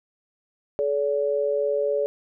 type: tone pair together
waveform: sine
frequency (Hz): 428.5 / 572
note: A4 / D5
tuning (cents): -46 / -46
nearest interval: perfect fourth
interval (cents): 500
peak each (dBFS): -24 / -23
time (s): 0.79-2.06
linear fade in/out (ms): 0
effects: none